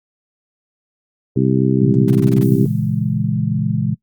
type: harmonic tone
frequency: 65.41 Hz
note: C2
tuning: in tune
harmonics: 2 / 3 / 4 / 5 / 6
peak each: -16 / -18 / -19 / -20 / -21 dBFS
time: 1.36-2.66 s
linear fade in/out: 5 ms
type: chord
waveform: sine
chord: A# half-diminished seventh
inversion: none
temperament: equal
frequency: 116.54 / 138.59 / 164.81 / 207.7 Hz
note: A#2 / C#3 / E3 / G#3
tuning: 0 / 0 / 0 / 0 cents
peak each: -21 dBFS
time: 1.8-3.95 s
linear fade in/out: 20 ms
type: noise bursts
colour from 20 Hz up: pink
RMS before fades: -33 dBFS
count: 8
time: 2.08-2.434 s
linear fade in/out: 2 ms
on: 25 ms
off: 22 ms
type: noise with exponential decay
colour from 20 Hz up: violet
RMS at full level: -34 dBFS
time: 2.42-3.34 s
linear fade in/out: 1 ms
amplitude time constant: 200 ms
effects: noise-tail reverb RT60 0.1 s tail -22 dB re dry + Opus 48 kbps